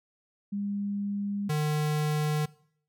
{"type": "tone pair in turn", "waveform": ["sine", "square"], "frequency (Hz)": [202, 151.33], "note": ["G#3", "D#3"], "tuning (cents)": [-48, -48], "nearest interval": "perfect fourth", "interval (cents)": 500, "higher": "first", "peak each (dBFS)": [-29, -26], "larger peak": "second", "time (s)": [[0.52, 1.49], [1.49, 2.46]], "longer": "neither", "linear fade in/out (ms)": 10, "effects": ["noise-tail reverb RT60 0.6 s tail -21 dB re dry"]}